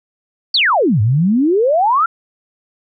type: exponential two-way sweep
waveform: sine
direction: down then up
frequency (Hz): 4800 to 100 to 1395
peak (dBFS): -10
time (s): 0.54-2.06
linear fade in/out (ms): 5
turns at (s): 1.01
effects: none